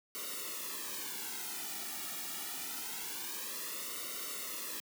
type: noise with flanger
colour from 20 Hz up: white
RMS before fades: -41 dBFS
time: 0.15-4.8 s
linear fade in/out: 0 ms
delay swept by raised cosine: 1.2 to 1.95 ms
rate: 0.25 Hz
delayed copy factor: -0.9
effects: high-pass 200 Hz 12 dB/octave